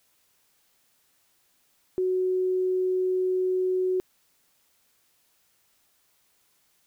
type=tone; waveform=sine; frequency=370 Hz; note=F#4; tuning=in tune; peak=-22 dBFS; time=1.98-4 s; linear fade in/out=0 ms; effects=white hiss -67 dBFS RMS until 6.86 s